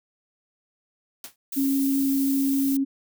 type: noise with exponential decay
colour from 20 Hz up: white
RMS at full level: -33 dBFS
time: 1.24-1.36 s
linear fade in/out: 2 ms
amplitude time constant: 25 ms
type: noise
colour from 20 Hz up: violet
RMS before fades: -32 dBFS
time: 1.52-2.77 s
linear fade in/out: 5 ms
type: tone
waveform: sine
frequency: 272.8 Hz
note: C#4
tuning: 28 cents flat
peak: -20 dBFS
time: 1.56-2.85 s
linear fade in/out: 20 ms
effects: none